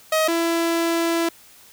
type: tone pair in turn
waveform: sawtooth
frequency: 631 / 334.3 Hz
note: D#5 / E4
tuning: +24 / +24 cents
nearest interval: major seventh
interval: 1100 cents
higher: first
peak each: -13 / -15 dBFS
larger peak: first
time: 0.12-0.28 / 0.28-1.29 s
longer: second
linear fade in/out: 5 ms
effects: white hiss -49 dBFS RMS until 1.72 s